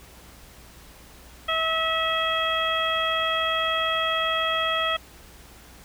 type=harmonic tone with a mistuned harmonic; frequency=647 Hz; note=E5; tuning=32 cents flat; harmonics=1 / 2 / 3 / 4 / 5; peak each=-29 / -26 / -30 / -32 / -27 dBFS; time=1.48-4.97 s; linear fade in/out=10 ms; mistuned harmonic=5; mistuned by=+20 cents; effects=added 60 Hz sine -51 dBFS peak until 5.84 s + pink hiss -49 dBFS RMS until 5.84 s